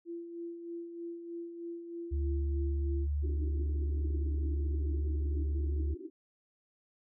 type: tone with tremolo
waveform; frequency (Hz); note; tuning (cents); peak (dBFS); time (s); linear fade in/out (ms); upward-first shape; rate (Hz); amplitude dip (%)
sine; 340; F4; -46; -37; 0.05-3.08; 50; sine; 3.2; 50
type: tone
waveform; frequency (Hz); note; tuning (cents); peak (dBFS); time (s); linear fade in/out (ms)
sine; 72.7; D2; -17; -29; 2.11-5.95; 20
type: band-pass noise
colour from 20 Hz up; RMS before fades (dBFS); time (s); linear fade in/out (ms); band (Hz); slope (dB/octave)
white; -45; 3.22-6.1; 20; 290 to 370; 96
effects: none